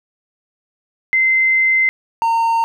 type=tone pair in turn; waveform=sine / triangle; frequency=2071 / 915.9 Hz; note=C7 / A#5; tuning=-18 / -31 cents; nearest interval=octave + major second; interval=1413 cents; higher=first; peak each=-11 dBFS; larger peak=neither; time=1.13-1.89 / 2.22-2.64 s; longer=first; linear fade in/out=0 ms; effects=none